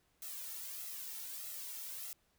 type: noise with flanger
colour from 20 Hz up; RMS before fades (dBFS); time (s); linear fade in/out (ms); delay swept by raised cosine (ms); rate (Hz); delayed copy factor
blue; -45; 0.22-2.13; 2; 1.5 to 2.23; 1.6; +0.7
effects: pink hiss -75 dBFS RMS until 2.38 s